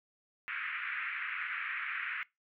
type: band-pass noise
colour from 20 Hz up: white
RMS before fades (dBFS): -38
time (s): 0.48-2.23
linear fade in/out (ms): 0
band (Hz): 1300 to 2400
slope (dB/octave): 48
effects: noise-tail reverb RT60 0.2 s tail -22 dB re dry